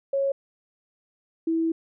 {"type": "tone pair in turn", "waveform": "sine", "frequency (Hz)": [550, 327], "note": ["C#5", "E4"], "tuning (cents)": [-14, -14], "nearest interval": "major sixth", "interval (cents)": 900, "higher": "first", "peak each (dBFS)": -21, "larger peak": "neither", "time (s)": [[0.13, 0.32], [1.47, 1.72]], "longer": "second", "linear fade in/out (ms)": 5, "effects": []}